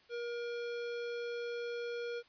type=tone; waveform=square; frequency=475 Hz; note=A#4; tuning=33 cents sharp; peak=-38 dBFS; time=0.09-2.23 s; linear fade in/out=50 ms; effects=white hiss -65 dBFS RMS until 2.28 s + resampled to 11025 Hz